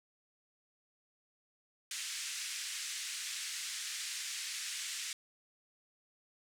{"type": "band-pass noise", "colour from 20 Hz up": "white", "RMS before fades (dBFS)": -41, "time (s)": [1.91, 5.13], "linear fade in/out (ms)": 2, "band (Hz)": [1700, 8400], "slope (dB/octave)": 24, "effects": []}